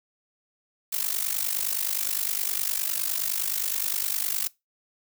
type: noise with amplitude modulation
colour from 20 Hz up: blue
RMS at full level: -24 dBFS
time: 0.92-4.48 s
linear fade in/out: 10 ms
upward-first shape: sine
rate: 49.7 Hz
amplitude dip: 85%
effects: noise-tail reverb RT60 0.2 s tail -21 dB re dry